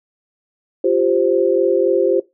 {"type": "chord", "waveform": "sine", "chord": "F suspended second", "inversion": "none", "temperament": "just", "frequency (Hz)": [349.2, 392.9, 523.8], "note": ["F4", "G4", "C5"], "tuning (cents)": [0, 4, 2], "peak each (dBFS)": -17, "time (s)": [0.84, 2.2], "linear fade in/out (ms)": 5, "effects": ["noise-tail reverb RT60 0.2 s tail -18 dB re dry"]}